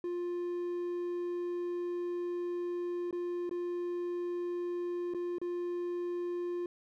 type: tone with dropouts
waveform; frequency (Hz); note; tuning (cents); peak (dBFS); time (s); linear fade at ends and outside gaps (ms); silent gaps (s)
triangle; 351.1; F4; +9; -31; 0.04-6.66; 2; 3.11-3.127 / 3.494-3.511 / 5.138-5.146 / 5.384-5.415
effects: none